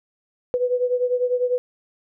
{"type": "beating tone pair", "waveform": "sine", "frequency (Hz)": [493.9, 503.9], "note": ["B4", "B4"], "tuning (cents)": [0, 35], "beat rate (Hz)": 10, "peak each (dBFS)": [-20, -24], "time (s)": [0.54, 1.58], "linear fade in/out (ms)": 0, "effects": []}